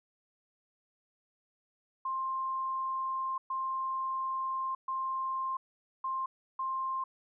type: tone bursts at uneven times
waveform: sine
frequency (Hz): 1055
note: C6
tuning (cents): +14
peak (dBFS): -31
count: 5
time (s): 2.05-3.38 / 3.5-4.75 / 4.88-5.57 / 6.04-6.26 / 6.59-7.04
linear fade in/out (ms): 5
effects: none